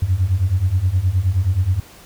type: beating tone pair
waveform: sine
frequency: 87.31 / 96.81 Hz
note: F2 / G2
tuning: 0 / -21 cents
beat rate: 9.5 Hz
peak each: -18 / -16 dBFS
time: 0.02-1.8 s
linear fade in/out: 5 ms
effects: tanh soft clip ceiling -7 dBFS + pink hiss -44 dBFS RMS until 2.05 s